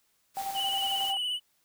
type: noise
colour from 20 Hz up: white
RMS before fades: -42 dBFS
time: 0.34-1.14 s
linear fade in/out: 50 ms
type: tone with tremolo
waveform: sine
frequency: 784 Hz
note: G5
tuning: in tune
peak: -30 dBFS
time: 0.37-1.17 s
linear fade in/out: 0 ms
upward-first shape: square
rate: 11 Hz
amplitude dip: 50%
type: tone with vibrato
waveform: triangle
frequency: 2960 Hz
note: F#7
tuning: in tune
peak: -27 dBFS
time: 0.54-1.4 s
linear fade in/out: 50 ms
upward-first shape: triangle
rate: 17 Hz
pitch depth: 46 cents each way
effects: white hiss -71 dBFS RMS until 1.64 s